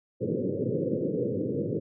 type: band-pass noise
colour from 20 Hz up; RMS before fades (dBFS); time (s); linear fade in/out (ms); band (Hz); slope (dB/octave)
white; -29; 0.2-1.8; 20; 100 to 530; 96
effects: none